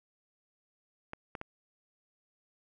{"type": "clicks", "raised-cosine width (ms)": 0.5, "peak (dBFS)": -24, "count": 3, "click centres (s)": [1.134, 1.352, 1.414], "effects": []}